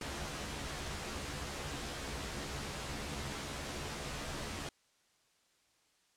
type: noise with comb filter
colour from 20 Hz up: pink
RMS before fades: -41 dBFS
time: 0.01-4.69 s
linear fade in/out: 2 ms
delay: 14 ms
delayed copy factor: +0.7
effects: white hiss -72 dBFS RMS until 6.16 s + low-pass 8000 Hz 12 dB/octave